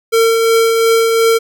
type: tone with tremolo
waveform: square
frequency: 454.6 Hz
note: A#4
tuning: 43 cents flat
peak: -8 dBFS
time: 0.12-1.39 s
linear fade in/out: 20 ms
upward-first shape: triangle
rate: 2.8 Hz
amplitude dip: 35%
effects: none